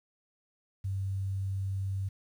sine tone with quantisation, 96.8 Hz, G2, 21 cents flat, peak -30 dBFS, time 0.84-2.09 s, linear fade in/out 10 ms, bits 10, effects none

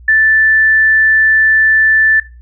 sine tone, 1760 Hz, A6, in tune, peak -6 dBFS, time 0.08-2.2 s, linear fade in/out 5 ms, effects noise-tail reverb RT60 0.3 s tail -19 dB re dry + added 60 Hz sine -34 dBFS peak until 2.41 s

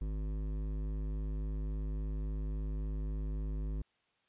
sine tone with hard clipping, 51.8 Hz, G#1, 4 cents flat, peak -36 dBFS, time 0.01-3.82 s, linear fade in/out 5 ms, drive 13 dB, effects white hiss -75 dBFS RMS until 4.28 s + resampled to 8000 Hz

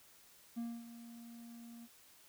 triangle tone with ADSR envelope, 233.7 Hz, A#3, 5 cents sharp, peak -35 dBFS, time 0.56-1.88 s, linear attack 21 ms, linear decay 250 ms, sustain -13 dB, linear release 40 ms, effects white hiss -63 dBFS RMS until 2.28 s

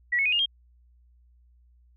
sine tone with pitch steps, 1935 / 2197 / 2495 / 2833 / 3217 Hz, B6 / C#7 / D#7 / F7 / G7, -36 / -16 / +4 / +24 / +44 cents, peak -21 dBFS, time 0.12-0.46 s, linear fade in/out 10 ms, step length 68 ms, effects added 60 Hz sine -56 dBFS peak until 1.96 s

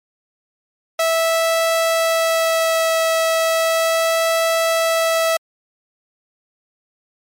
sawtooth tone with vibrato, 654 Hz, E5, 14 cents flat, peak -11 dBFS, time 0.99-5.37 s, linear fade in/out 5 ms, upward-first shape sine, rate 0.35 Hz, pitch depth 8 cents each way, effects MP3 64 kbps

